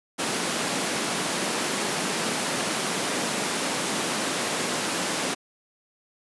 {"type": "high-pass noise", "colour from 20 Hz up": "pink", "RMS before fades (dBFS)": -27, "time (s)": [0.18, 5.35], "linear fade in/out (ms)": 20, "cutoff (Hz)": 180, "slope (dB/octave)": 24, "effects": ["resampled to 24000 Hz"]}